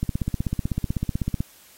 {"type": "click train", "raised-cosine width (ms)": 5, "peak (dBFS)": -11, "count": 23, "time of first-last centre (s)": [0.03, 1.405], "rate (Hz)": 16, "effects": ["white hiss -52 dBFS RMS until 1.77 s", "AAC 48 kbps"]}